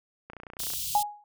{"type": "click train", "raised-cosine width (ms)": 0.5, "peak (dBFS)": -27, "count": 14, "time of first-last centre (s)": [0.3, 0.736], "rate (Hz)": 29.8}
{"type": "band-stop noise", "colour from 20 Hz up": "white", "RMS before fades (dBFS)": -33, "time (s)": [0.59, 1.03], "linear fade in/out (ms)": 5, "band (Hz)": [160, 2900], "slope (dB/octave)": 48}
{"type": "tone with exponential decay", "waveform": "sine", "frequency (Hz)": 830.6, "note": "G#5", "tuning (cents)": 0, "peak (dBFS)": -17, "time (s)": [0.95, 1.24], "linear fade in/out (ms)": 2, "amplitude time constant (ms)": 61}
{"effects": []}